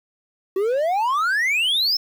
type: exponential sweep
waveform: triangle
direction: up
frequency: 370 to 5370 Hz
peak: -16 dBFS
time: 0.56-1.97 s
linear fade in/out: 5 ms
effects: 8-bit